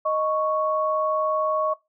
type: tone pair together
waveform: sine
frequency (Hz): 622.2 / 1108.7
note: D#5 / C#6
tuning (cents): 0 / 0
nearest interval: minor seventh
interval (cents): 1000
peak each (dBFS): -23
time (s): 0.05-1.74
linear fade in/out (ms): 10
effects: noise-tail reverb RT60 0.2 s tail -20 dB re dry